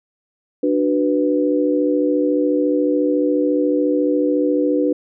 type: chord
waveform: sine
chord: B minor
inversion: first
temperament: just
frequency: 296.3 / 370.4 / 493.9 Hz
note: D4 / F#4 / B4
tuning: +15 / +2 / 0 cents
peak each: -17 / -22 / -19 dBFS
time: 0.63-4.93 s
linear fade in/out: 5 ms
effects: none